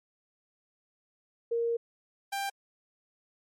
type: tone pair in turn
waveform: sine / sawtooth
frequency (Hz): 466.2 / 791.6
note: A#4 / G5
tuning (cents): 0 / +17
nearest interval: major sixth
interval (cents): 917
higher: second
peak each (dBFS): -26 / -27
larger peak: first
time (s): 1.51-1.77 / 2.32-2.5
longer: first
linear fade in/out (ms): 10
effects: MP3 64 kbps